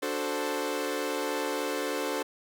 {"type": "chord", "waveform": "sawtooth", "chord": "D dominant seventh", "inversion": "none", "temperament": "equal", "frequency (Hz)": [293.7, 370, 440, 523.3], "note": ["D4", "F#4", "A4", "C5"], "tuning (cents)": [0, 0, 0, 0], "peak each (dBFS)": [-31, -33, -30, -30], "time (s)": [0.02, 2.23], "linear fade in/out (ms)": 10, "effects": []}